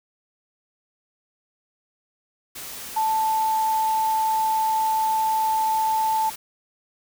sine tone in noise, 880 Hz, A5, in tune, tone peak -19 dBFS, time 2.96-6.3 s, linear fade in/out 10 ms, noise white, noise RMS -36 dBFS, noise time 2.55-6.36 s, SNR +14 dB, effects none

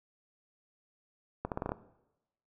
accelerating click train, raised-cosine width 1 ms, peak -19 dBFS, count 7, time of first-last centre 1.45-1.719 s, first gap 68 ms, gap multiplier 0.83, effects noise-tail reverb RT60 0.9 s tail -17 dB re dry

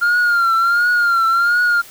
sine tone with vibrato, 1396.9 Hz, F6, in tune, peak -9 dBFS, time 0.01-1.82 s, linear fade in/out 20 ms, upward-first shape triangle, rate 1.4 Hz, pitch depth 79 cents each way, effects tanh soft clip ceiling -11 dBFS + white hiss -40 dBFS RMS until 1.9 s

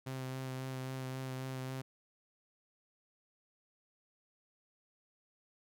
sawtooth tone with vibrato, 130.81 Hz, C3, in tune, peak -35 dBFS, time 0.06-1.82 s, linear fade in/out 10 ms, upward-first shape sine, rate 3.7 Hz, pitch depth 15 cents each way, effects none

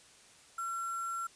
sine tone with sample-and-hold, 1360 Hz, F6, 46 cents flat, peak -34 dBFS, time 0.58-1.27 s, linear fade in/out 5 ms, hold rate 8820 Hz, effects white hiss -59 dBFS RMS until 1.35 s + resampled to 22050 Hz

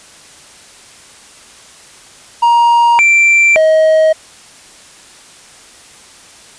triangle tone with pitch steps, 942 / 2350 / 632 Hz, A#5 / D7 / D#5, +18 / +1 / +27 cents, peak -4 dBFS, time 2.42-4.13 s, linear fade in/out 10 ms, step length 570 ms, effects white hiss -39 dBFS RMS until 6.58 s + resampled to 22050 Hz

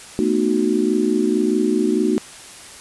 sine chord, B dominant seventh, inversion third, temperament just, 222.2 / 246.9 / 308.7 / 370.4 Hz, A3 / B3 / D#4 / F#4, +17 / 0 / -14 / +2 cents, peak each -21 / -23 / -20 / -20 dBFS, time 0.19-2.18 s, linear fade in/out 0 ms, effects white hiss -39 dBFS RMS until 2.8 s + resampled to 24000 Hz

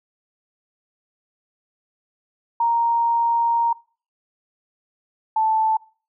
sine tone pair in turn, 932.3 / 878.5 Hz, A#5 / A5, 0 / -3 cents, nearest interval minor second, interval 103 cents, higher first, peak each -16 dBFS, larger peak neither, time 2.6-3.73 / 5.36-5.77 s, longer first, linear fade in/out 5 ms, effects noise-tail reverb RT60 0.4 s tail -23 dB re dry

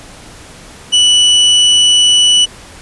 40% pulse tone, 2960 Hz, F#7, in tune, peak -5 dBFS, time 0.92-2.46 s, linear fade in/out 20 ms, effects pink hiss -35 dBFS RMS until 2.81 s + resampled to 24000 Hz

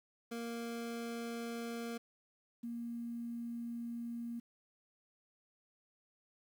25% pulse / sine tone pair in turn, 233.1 / 234.9 Hz, A#3 / A#3, 0 / +13 cents, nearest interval unison, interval 13 cents, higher second, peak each -36 / -39 dBFS, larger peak first, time 0.31-1.98 / 2.63-4.4 s, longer second, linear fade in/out 10 ms, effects 11-bit

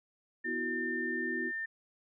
sine chord, B suspended fourth, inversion none, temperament equal with one note detuned, 248.7 / 329.6 / 370 Hz, B3 / E4 / F#4, +12 / 0 / 0 cents, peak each -39 dBFS, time 0.44-1.52 s, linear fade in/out 50 ms
sine tone, 1800 Hz, A6, 39 cents sharp, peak -34 dBFS, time 0.44-1.66 s, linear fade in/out 10 ms
effects none

